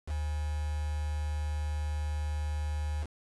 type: tone with quantisation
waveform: sine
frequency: 75 Hz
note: D2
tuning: 37 cents sharp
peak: -30 dBFS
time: 0.06-3.07 s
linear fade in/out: 50 ms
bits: 7
effects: resampled to 24000 Hz